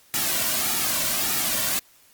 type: noise with flanger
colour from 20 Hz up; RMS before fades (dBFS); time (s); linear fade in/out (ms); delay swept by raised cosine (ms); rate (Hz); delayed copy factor
white; -24; 0.14-1.79; 0; 1.9 to 2.41; 1.7; -0.6
effects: white hiss -56 dBFS RMS until 2.13 s + Opus 48 kbps